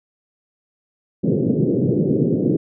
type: band-pass noise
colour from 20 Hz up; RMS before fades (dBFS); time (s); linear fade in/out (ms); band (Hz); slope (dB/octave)
pink; -18; 1.23-2.57; 10; 120 to 480; 48
effects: none